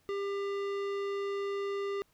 sine tone with tanh clipping, 398.9 Hz, G4, 30 cents sharp, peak -34 dBFS, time 0.09-2.02 s, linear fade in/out 0 ms, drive 17 dB, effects pink hiss -70 dBFS RMS until 2.13 s

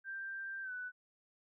sine tone with pitch glide, 1577 to 1491.1 Hz, G6 to F#6, +10 to +13 cents, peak -40 dBFS, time 0.04-0.92 s, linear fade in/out 50 ms, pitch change -97 cents, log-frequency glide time 0.62-0.72 s, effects none

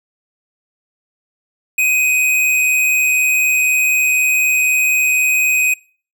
square tone with amplitude modulation, 2507 Hz, D#7, 12 cents sharp, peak -11 dBFS, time 1.78-5.74 s, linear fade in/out 5 ms, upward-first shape sine, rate 144 Hz, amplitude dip 40%, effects noise-tail reverb RT60 0.4 s tail -23 dB re dry

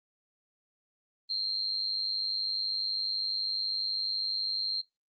sine tone with amplitude modulation, 4184 Hz, C8, 1 cent flat, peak -25 dBFS, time 1.29-4.82 s, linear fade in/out 20 ms, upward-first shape sine, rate 100 Hz, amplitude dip 90%, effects noise-tail reverb RT60 0.2 s tail -21 dB re dry + Opus 24 kbps

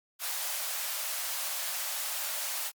white high-pass noise, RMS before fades -34 dBFS, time 0.19-2.72 s, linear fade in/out 50 ms, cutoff 530 Hz, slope 96 dB/octave, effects Opus 48 kbps

